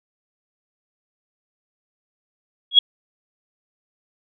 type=tone with exponential growth; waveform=sine; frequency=3322 Hz; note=G#7; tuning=in tune; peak=-3 dBFS; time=2.71-2.79 s; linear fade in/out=5 ms; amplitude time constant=17 ms; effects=none